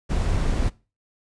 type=noise; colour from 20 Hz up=brown; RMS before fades=-22 dBFS; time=0.09-0.7 s; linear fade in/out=20 ms; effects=noise-tail reverb RT60 0.3 s tail -20 dB re dry + resampled to 22050 Hz